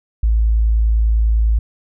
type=tone; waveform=sine; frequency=55 Hz; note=A1; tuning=in tune; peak=-11 dBFS; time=0.23-1.59 s; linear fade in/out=5 ms; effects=none

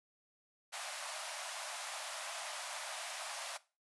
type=band-pass noise; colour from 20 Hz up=pink; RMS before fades=-44 dBFS; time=0.72-3.58 s; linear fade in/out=20 ms; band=580 to 11000 Hz; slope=96 dB/octave; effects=noise-tail reverb RT60 0.3 s tail -18 dB re dry

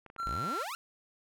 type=clicks; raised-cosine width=0.5 ms; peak=-35 dBFS; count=9; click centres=0.063 / 0.101 / 0.163 / 0.2 / 0.231 / 0.28 / 0.331 / 0.366 / 0.441 s
type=tone; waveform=triangle; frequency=1361 Hz; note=F6; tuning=45 cents flat; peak=-31 dBFS; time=0.18-0.64 s; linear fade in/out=20 ms
type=exponential sweep; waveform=sawtooth; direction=up; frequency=41.2 to 1434 Hz; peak=-33 dBFS; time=0.26-0.75 s; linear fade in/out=0 ms
effects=none

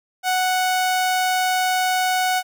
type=tone; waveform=sawtooth; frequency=740 Hz; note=F#5; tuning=in tune; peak=-14 dBFS; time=0.23-2.43 s; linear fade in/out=50 ms; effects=none

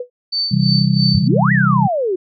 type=tone with exponential decay; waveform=sine; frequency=493.4 Hz; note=B4; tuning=2 cents flat; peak=-18 dBFS; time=0-0.1 s; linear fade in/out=5 ms; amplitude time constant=20 ms
type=tone with tremolo; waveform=sine; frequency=4545 Hz; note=C#8; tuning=42 cents sharp; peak=-15 dBFS; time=0.32-1.28 s; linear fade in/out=10 ms; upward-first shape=sine; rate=3 Hz; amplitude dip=85%
type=chord; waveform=sine; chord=C major; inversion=none; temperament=just; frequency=130.81 / 163.52 / 196.22 Hz; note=C3 / E3 / G3; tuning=0 / -14 / +2 cents; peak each=-16 dBFS; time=0.51-1.88 s; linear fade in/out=10 ms
type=exponential two-way sweep; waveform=sine; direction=up then down; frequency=73.1 to 1994 to 351.2 Hz; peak=-15 dBFS; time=1.14-2.16 s; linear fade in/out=10 ms; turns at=1.52 s
effects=none

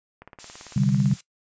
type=click train; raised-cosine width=0.5 ms; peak=-27 dBFS; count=17; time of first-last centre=0.22-1.114 s; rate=17.9 Hz
type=noise; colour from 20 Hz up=blue; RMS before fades=-38 dBFS; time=0.39-1.21 s; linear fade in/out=5 ms
type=chord; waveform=sine; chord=C suspended second; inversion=none; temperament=just; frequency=130.81 / 147.16 / 196.22 Hz; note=C3 / D3 / G3; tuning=0 / +4 / +2 cents; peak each=-22 dBFS; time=0.76-1.14 s; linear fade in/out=5 ms
effects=noise-tail reverb RT60 0.1 s tail -17 dB re dry + resampled to 16000 Hz

